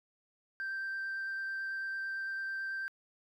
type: tone with vibrato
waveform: sine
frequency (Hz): 1568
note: G6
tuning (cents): 0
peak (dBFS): -33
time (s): 0.6-2.88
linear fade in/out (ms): 0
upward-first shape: triangle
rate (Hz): 9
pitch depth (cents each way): 9
effects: tanh soft clip ceiling -33 dBFS + 12-bit